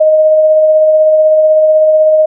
sine tone with tremolo, 622.3 Hz, D#5, in tune, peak -3 dBFS, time 0-2.26 s, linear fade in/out 10 ms, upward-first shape sine, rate 16 Hz, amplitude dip 25%, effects none

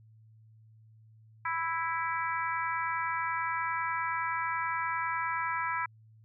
harmonic tone, 329.6 Hz, E4, in tune, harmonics 3 / 4 / 5 / 6 / 7, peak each -33 / -35 / -37 / -39 / -40 dBFS, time 1.45-5.86 s, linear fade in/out 5 ms, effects added 110 Hz sine -55 dBFS peak until 6.24 s

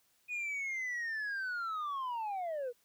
sine linear sweep, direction down, 2487 to 465.5 Hz, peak -32 dBFS, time 0.28-2.73 s, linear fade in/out 50 ms, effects tanh soft clip ceiling -34 dBFS + white hiss -72 dBFS RMS until 2.84 s

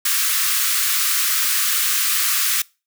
white high-pass noise, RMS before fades -19 dBFS, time 0.05-2.62 s, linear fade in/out 5 ms, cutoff 1100 Hz, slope 96 dB/octave, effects noise-tail reverb RT60 0.3 s tail -24 dB re dry

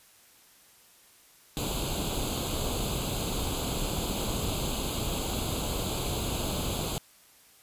pink noise with comb filter, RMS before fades -31 dBFS, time 1.57-6.98 s, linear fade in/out 0 ms, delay 0.27 ms, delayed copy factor +0.9, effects white hiss -58 dBFS RMS until 7.62 s + resampled to 32000 Hz

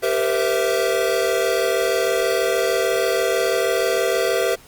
square chord, C dominant seventh, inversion second, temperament equal with one note detuned, 392 / 466.2 / 512.5 / 659.3 Hz, G4 / Bb4 / C5 / E5, 0 / 0 / -36 / 0 cents, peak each -24 dBFS, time 0.02-4.56 s, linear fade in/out 20 ms, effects pink hiss -47 dBFS RMS until 4.67 s + Opus 32 kbps

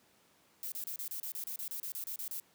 violet noise bursts, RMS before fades -40 dBFS, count 15, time 0.63-2.399 s, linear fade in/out 0 ms, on 89 ms, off 31 ms, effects pink hiss -67 dBFS RMS until 2.54 s + high-pass 150 Hz 12 dB/octave

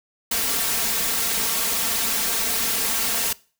white noise with comb filter, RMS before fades -23 dBFS, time 0.31-3.33 s, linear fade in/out 5 ms, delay 4.4 ms, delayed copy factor +0.9, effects noise-tail reverb RT60 0.4 s tail -22 dB re dry

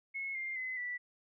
sine tone with pitch steps, 2181 / 2107 / 2035 / 1965.6 Hz, C#7 / C7 / C7 / B6, -29 / +12 / -49 / -9 cents, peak -36 dBFS, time 0.14-0.98 s, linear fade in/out 20 ms, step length 210 ms, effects none

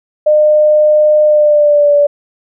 sine tone with pitch glide, 606 to 579.6 Hz, D#5 to D5, -46 to -23 cents, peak -5 dBFS, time 0.26-2.07 s, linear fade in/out 10 ms, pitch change -77 cents, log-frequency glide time 1.24-1.95 s, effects none

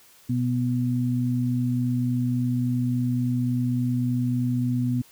sine tone pair together, 123.5 / 247 Hz, B2 / B3, 0 / 0 cents, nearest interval octave, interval 1200 cents, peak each -24 dBFS, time 0.29-5.02 s, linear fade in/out 10 ms, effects white hiss -54 dBFS RMS until 5.11 s

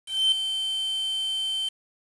triangle tone with ADSR envelope, 3096 Hz, G7, 22 cents flat, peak -15 dBFS, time 0.06-1.69 s, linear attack 260 ms, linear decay 4 ms, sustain -9 dB, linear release 7 ms, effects resampled to 24000 Hz + 7-bit

